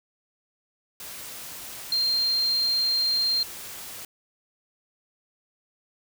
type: tone in noise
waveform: sine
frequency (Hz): 4186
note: C8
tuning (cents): 0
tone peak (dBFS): -21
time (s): 1.92-3.43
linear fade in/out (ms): 2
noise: white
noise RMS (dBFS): -39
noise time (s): 1-4.05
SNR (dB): +15
effects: none